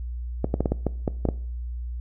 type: clicks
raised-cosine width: 2 ms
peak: -9 dBFS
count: 9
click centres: 0.444 / 0.541 / 0.606 / 0.658 / 0.72 / 0.867 / 1.078 / 1.253 / 1.288 s
effects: noise-tail reverb RT60 0.5 s tail -20 dB re dry + added 60 Hz sine -29 dBFS peak until 2 s